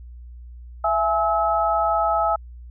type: tone cluster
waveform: sine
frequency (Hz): 667 / 837 / 1292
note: E5 / G#5 / E6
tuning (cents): +20 / +13 / -35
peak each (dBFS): -22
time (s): 0.84-2.36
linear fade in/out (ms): 5
effects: added 60 Hz sine -37 dBFS peak until 2.7 s